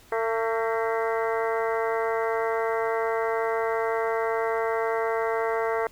harmonic tone with a mistuned harmonic, 225.5 Hz, A3, 43 cents sharp, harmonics 2 / 3 / 4 / 5 / 6 / 7 / 8 / 9, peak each -26 / -30 / -32 / -34 / -36 / -37 / -38 / -39 dBFS, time 0.12-5.87 s, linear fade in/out 2 ms, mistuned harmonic 8, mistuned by +67 cents, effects pink hiss -54 dBFS RMS until 5.91 s

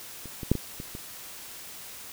clicks, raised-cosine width 3 ms, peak -28 / -22 / -7 / -17 / -24 / -25 dBFS, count 6, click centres 0.257 / 0.432 / 0.516 / 0.553 / 0.801 / 0.951 s, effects white hiss -43 dBFS RMS until 2.12 s

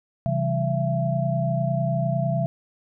sine tone cluster, 134.4 / 165.4 / 194.3 / 671 Hz, C3 / E3 / G3 / E5, +47 / +6 / -15 / +31 cents, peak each -24 / -27 / -30 / -26 dBFS, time 0.26-2.46 s, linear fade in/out 0 ms, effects none

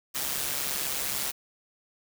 white noise with amplitude modulation, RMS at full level -28 dBFS, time 0.14-1.32 s, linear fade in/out 20 ms, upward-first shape sine, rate 139 Hz, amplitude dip 60%, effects none

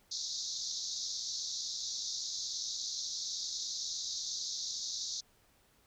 white band-pass noise, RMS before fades -39 dBFS, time 0.11-5.21 s, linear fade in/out 10 ms, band 3700 to 6600 Hz, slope 96 dB/octave, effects pink hiss -68 dBFS RMS until 5.86 s

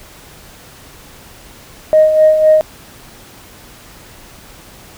sine tone with tremolo, 622.3 Hz, D#5, in tune, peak -3 dBFS, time 1.93-2.61 s, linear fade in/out 0 ms, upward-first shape sine, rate 3.9 Hz, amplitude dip 55%, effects tanh soft clip ceiling 0 dBFS + pink hiss -39 dBFS RMS until 4.97 s

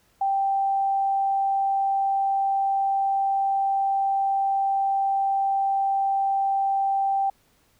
sine tone, 784 Hz, G5, in tune, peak -20 dBFS, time 0.21-7.3 s, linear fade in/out 5 ms, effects pink hiss -63 dBFS RMS until 7.79 s

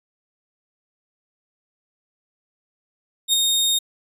sawtooth tone with ADSR envelope, 3700 Hz, A#7, 14 cents flat, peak -10 dBFS, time 3.28-3.79 s, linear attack 54 ms, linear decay 5 ms, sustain -4 dB, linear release 10 ms, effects resampled to 32000 Hz

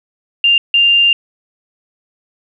sine tone bursts at uneven times, 2794 Hz, F7, in tune, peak -7 dBFS, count 2, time 0.44-0.58 / 0.74-1.13 s, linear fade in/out 2 ms, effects 8-bit

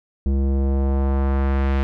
square tone with low-pass filter sweep, 67.9 Hz, C#2, 35 cents flat, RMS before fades -19 dBFS, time 0.26-1.83 s, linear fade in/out 0 ms, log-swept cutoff 300 to 2600 Hz, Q 0.99, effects none

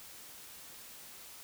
silence, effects white hiss -51 dBFS RMS until 1.43 s

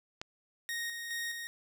click, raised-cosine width 0.2 ms, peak -21 dBFS, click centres 0.215 s
sawtooth tone with tremolo, 1864.7 Hz, A#6, in tune, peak -31 dBFS, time 0.69-1.47 s, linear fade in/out 0 ms, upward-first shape square, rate 2.4 Hz, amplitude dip 40%
effects none

